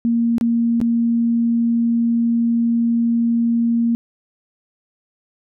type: tone with dropouts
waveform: sine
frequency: 233.1 Hz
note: A#3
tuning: in tune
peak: -14 dBFS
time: 0.05-3.95 s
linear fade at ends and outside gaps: 0 ms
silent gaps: 0.382-0.411 / 0.803-0.814 s
effects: none